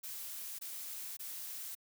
blue noise bursts, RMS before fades -44 dBFS, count 3, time 0.03-1.752 s, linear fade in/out 10 ms, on 560 ms, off 21 ms, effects none

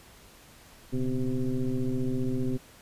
sine tone with frequency modulation, 123.47 Hz, B2, in tune, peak -25 dBFS, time 0.92-2.58 s, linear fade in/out 20 ms, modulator 131 Hz, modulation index 1.8, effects pink hiss -53 dBFS RMS until 2.81 s + resampled to 32000 Hz

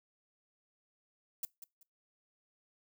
violet noise with echo, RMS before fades -37 dBFS, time 1.43-1.45 s, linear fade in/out 2 ms, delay 190 ms, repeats 2, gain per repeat -12 dB, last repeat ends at 1.83 s, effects noise-tail reverb RT60 0.2 s tail -22 dB re dry

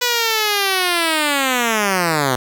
5% pulse linear sweep, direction down, 493.9 to 122.3 Hz, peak -4 dBFS, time 0.01-2.36 s, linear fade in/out 10 ms, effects none

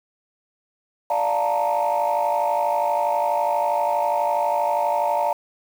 sine chord, Bb major seventh, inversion first, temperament equal, 587.3 / 698.5 / 880 / 932.3 Hz, D5 / F5 / A5 / Bb5, 0 / 0 / 0 / 0 cents, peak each -23 dBFS, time 1.1-5.33 s, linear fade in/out 5 ms, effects tanh soft clip ceiling -13 dBFS + 7-bit

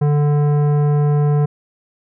sine tone with tanh clipping, 146.83 Hz, D3, in tune, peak -14 dBFS, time 0.01-1.46 s, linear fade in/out 10 ms, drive 14 dB, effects none

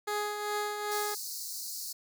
15% pulse tone with tremolo, 416.9 Hz, G#4, 7 cents sharp, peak -23 dBFS, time 0.07-1.15 s, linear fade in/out 10 ms, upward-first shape triangle, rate 2.5 Hz, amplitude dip 50%
pink high-pass noise, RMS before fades -39 dBFS, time 0.91-1.93 s, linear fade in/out 10 ms, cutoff 4200 Hz, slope 96 dB/octave
effects none

